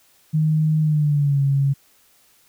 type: tone with pitch glide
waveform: sine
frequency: 155.56 to 138.59 Hz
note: D#3 to C#3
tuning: 0 to 0 cents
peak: -15 dBFS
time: 0.33-1.74 s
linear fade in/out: 20 ms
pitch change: -200 cents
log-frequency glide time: 0.81-1.42 s
effects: white hiss -57 dBFS RMS until 2.48 s